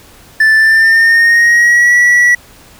triangle tone with pitch glide, 1760 to 1941.6 Hz, A6 to B6, 0 to -30 cents, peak -3 dBFS, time 0.4-2.35 s, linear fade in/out 5 ms, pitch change +170 cents, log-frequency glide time 0.56-1.95 s, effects pink hiss -40 dBFS RMS until 2.79 s

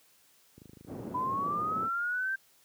click train, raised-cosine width 3 ms, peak -37 dBFS, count 21, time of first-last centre 0.58-1.346 s, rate 26.1 Hz
pink band-pass noise, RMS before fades -41 dBFS, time 0.86-1.9 s, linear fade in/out 50 ms, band 150 to 450 Hz, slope 12 dB/octave
sine linear sweep, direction up, 987.8 to 1581 Hz, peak -29 dBFS, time 1.14-2.36 s, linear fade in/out 10 ms
effects white hiss -64 dBFS RMS until 2.64 s + high-pass 80 Hz 12 dB/octave

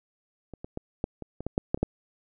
clicks, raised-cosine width 2 ms, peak -27 / -24 / -19 / -13 / -24 / -23 / -17 / -10 / -10 / -26 / -10 dBFS, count 11, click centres 0.537 / 0.645 / 0.774 / 1.041 / 1.223 / 1.406 / 1.466 / 1.579 / 1.745 / 1.775 / 1.83 s, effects none

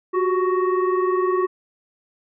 sine tone with frequency modulation, 364.6 Hz, F#4, 25 cents flat, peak -17 dBFS, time 0.13-1.47 s, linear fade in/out 20 ms, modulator 749 Hz, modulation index 1, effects none

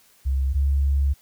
sine tone pair in turn, 67.2 / 69.53 Hz, C2 / C#2, +47 / +6 cents, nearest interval minor second, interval 59 cents, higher second, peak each -19 / -17 dBFS, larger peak second, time 0.25-0.54 / 0.54-1.14 s, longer second, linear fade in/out 20 ms, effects white hiss -57 dBFS RMS until 1.21 s

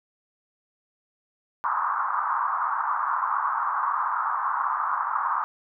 pink band-pass noise, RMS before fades -26 dBFS, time 1.64-5.44 s, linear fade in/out 0 ms, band 950 to 1300 Hz, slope 48 dB/octave, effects none

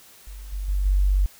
sine tone with level steps, 48 Hz, G1, 36 cents flat, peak -35 / -26 / -20 / -16 dBFS, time 0.27-1.26 s, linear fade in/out 0 ms, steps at 0.52 / 0.68 / 0.85 s, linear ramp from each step 10 ms, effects white hiss -50 dBFS RMS until 1.39 s

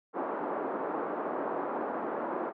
pink band-pass noise, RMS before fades -34 dBFS, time 0.13-2.53 s, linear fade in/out 50 ms, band 290 to 1200 Hz, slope 24 dB/octave, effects none

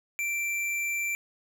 sine tone with hard clipping, 2349 Hz, D7, in tune, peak -29 dBFS, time 0.19-1.15 s, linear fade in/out 0 ms, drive 13 dB, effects none

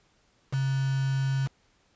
sine tone with quantisation, 134.6 Hz, C3, 49 cents sharp, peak -24 dBFS, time 0.52-1.48 s, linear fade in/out 20 ms, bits 6, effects pink hiss -66 dBFS RMS until 1.95 s + resampled to 16000 Hz

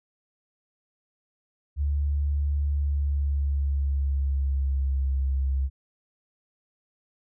sine tone with pitch glide, 72 to 67.18 Hz, D2 to C2, -34 to +46 cents, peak -22 dBFS, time 1.76-5.7 s, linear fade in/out 50 ms, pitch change -120 cents, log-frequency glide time 2.67-5.11 s, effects none

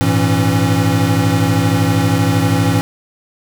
square tone cluster, 101.5 / 114.2 / 165.9 / 273.5 Hz, G#2 / A#2 / E3 / C#4, -39 / -35 / +11 / -23 cents, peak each -18 dBFS, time 0.01-2.81 s, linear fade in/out 0 ms, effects none

